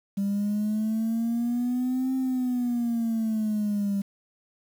sine exponential two-way sweep, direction up then down, 197.2 to 263 to 197.2 Hz, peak -22 dBFS, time 0.17-4.02 s, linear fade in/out 10 ms, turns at 2.15 s, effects tanh soft clip ceiling -20 dBFS + 8-bit

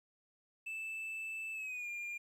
triangle tone with pitch glide, 2637 to 2404 Hz, E7 to D7, 0 to +40 cents, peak -38 dBFS, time 0.66-2.18 s, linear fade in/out 10 ms, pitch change -160 cents, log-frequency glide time 1.53-1.88 s, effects 12-bit

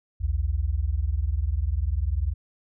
sine tone pair together, 60.2 / 80.36 Hz, B1 / E2, -44 / -44 cents, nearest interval perfect fourth, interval 500 cents, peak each -25 dBFS, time 0.2-2.34 s, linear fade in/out 20 ms, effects none

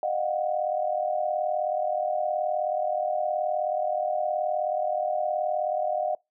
sine tone cluster, 614 / 711 / 750 Hz, D#5 / F5 / F#5, -23 / +31 / +23 cents, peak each -27 / -29 / -31 dBFS, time 0.03-6.15 s, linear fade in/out 2 ms, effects noise-tail reverb RT60 0.2 s tail -25 dB re dry

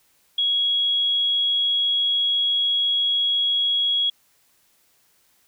sine tone, 3322 Hz, G#7, in tune, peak -18 dBFS, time 0.38-4.1 s, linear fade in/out 5 ms, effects white hiss -62 dBFS RMS until 5.47 s

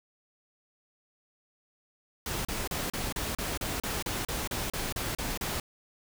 pink noise bursts, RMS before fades -33 dBFS, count 15, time 2.26-5.6 s, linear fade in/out 2 ms, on 190 ms, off 35 ms, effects none

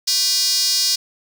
square tone with high-pass filter, 220 Hz, A3, in tune, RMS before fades -18 dBFS, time 0.07-0.96 s, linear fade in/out 10 ms, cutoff 4900 Hz, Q 4.5, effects none

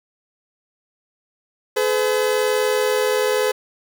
40% pulse tone pair together, 426.3 / 507 Hz, G#4 / B4, +45 / +45 cents, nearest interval minor third, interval 300 cents, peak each -19 dBFS, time 1.76-3.52 s, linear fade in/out 10 ms, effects none

